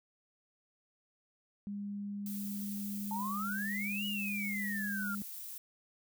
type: tone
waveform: sine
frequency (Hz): 202.8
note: G#3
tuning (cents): -41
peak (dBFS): -37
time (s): 1.67-5.22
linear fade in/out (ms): 0
type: noise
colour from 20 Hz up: violet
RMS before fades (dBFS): -45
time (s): 2.26-5.58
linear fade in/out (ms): 2
type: exponential two-way sweep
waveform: sine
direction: up then down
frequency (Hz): 870 to 2936 to 1369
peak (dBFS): -36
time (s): 3.11-5.15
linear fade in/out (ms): 2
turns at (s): 4.06
effects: none